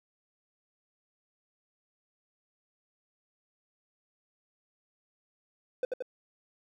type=tone with echo; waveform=triangle; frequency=506 Hz; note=B4; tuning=42 cents sharp; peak=-24 dBFS; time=5.83-5.85 s; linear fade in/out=2 ms; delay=87 ms; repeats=2; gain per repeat=-3 dB; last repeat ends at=6.024 s; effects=none